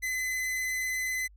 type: tone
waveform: 45% pulse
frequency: 2027 Hz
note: B6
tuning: 45 cents sharp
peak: -29 dBFS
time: 0.02-1.28 s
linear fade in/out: 20 ms
effects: added 50 Hz sine -52 dBFS peak until 1.36 s